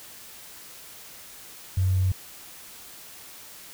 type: tone with tanh clipping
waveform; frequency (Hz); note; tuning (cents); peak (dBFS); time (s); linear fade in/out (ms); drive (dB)
triangle; 93.4; F#2; +17; -19; 1.77-2.12; 5; 2
effects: white hiss -45 dBFS RMS until 3.73 s